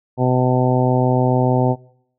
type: harmonic tone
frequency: 126.8 Hz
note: B2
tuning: 46 cents sharp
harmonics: 1 / 2 / 3 / 4 / 5 / 6 / 7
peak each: -17 / -20 / -22 / -23 / -24 / -25 / -25 dBFS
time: 0.17-1.76 s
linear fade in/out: 50 ms
effects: noise-tail reverb RT60 0.7 s tail -23 dB re dry